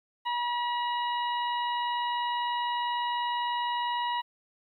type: harmonic tone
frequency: 963 Hz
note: B5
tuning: 44 cents flat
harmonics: 1 / 2 / 3 / 4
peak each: -28 / -38 / -38 / -42 dBFS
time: 0.25-4.22 s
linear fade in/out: 20 ms
effects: 11-bit